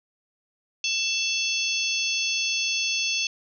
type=harmonic tone with a mistuned harmonic; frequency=887 Hz; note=A5; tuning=14 cents sharp; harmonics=3 / 4 / 5 / 6 / 7; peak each=-27 / -29 / -31 / -33 / -31 dBFS; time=0.84-3.27 s; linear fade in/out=2 ms; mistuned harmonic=4; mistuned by=-83 cents; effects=none